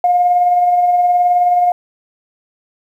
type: tone with tremolo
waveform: sine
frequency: 712 Hz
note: F5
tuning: 33 cents sharp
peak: -7 dBFS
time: 0.04-1.72 s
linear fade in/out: 2 ms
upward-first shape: sine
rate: 19 Hz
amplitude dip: 35%
effects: tanh soft clip ceiling -3 dBFS + 8-bit